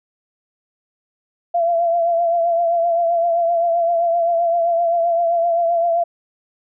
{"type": "tone with vibrato", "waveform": "sine", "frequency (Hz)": 680, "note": "F5", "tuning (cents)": -46, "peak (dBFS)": -14, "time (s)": [1.54, 6.04], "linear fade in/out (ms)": 10, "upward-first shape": "triangle", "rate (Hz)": 7.7, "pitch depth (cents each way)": 48, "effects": []}